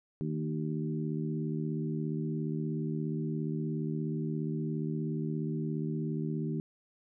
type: harmonic tone with a mistuned harmonic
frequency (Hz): 77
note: D#2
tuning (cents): -17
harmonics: 2 / 3 / 4 / 5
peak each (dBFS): -33 / -37 / -39 / -41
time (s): 0.21-6.6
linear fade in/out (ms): 0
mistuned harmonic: 2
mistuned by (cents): +24
effects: none